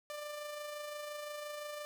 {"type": "tone with amplitude modulation", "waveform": "sawtooth", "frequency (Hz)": 593, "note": "D5", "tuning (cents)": 17, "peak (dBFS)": -36, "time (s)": [0.1, 1.85], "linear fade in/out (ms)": 0, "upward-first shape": "sine", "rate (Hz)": 25.8, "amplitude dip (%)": 35, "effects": []}